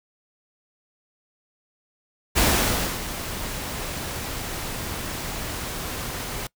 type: noise with ADSR envelope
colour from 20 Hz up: pink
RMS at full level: -18 dBFS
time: 2.35-6.47 s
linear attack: 30 ms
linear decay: 610 ms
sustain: -13 dB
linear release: 3 ms
effects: noise-tail reverb RT60 0.1 s tail -23 dB re dry